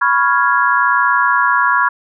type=chord; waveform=sine; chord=C# dominant seventh; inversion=third; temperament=equal; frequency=987.8 / 1108.7 / 1396.9 / 1661.2 Hz; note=B5 / C#6 / E#6 / G#6; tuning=0 / 0 / 0 / 0 cents; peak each=-16 dBFS; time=0.01-1.89 s; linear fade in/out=10 ms; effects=none